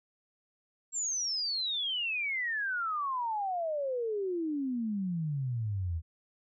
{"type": "exponential sweep", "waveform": "sine", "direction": "down", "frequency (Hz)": [7580, 78.4], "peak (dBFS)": -30, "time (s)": [0.92, 6.02], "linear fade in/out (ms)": 50, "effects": []}